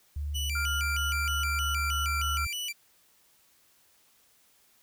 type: tone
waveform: sine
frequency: 73 Hz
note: D2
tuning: 10 cents flat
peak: -30 dBFS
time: 0.16-2.47 s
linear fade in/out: 5 ms
type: tone with vibrato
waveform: sawtooth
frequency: 2637 Hz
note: E7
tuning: in tune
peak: -29 dBFS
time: 0.34-2.73 s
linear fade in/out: 20 ms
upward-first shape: square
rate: 3.2 Hz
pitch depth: 200 cents each way
type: tone with pitch glide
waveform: sine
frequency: 1400 to 1369.6 Hz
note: F6 to F6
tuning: +4 to -34 cents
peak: -30 dBFS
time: 0.55-2.45 s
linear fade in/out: 5 ms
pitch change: -38 cents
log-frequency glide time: 0.83-2.29 s
effects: white hiss -64 dBFS RMS until 4.82 s